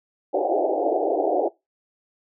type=band-pass noise; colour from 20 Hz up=white; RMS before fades=-22 dBFS; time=0.33-1.49 s; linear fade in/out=20 ms; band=300 to 790 Hz; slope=96 dB/octave; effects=noise-tail reverb RT60 0.2 s tail -21 dB re dry